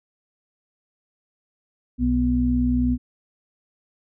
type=harmonic tone; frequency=61.74 Hz; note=B1; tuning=in tune; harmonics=1 / 2 / 4; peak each=-23 / -30 / -19 dBFS; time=1.98-2.98 s; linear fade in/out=50 ms; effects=none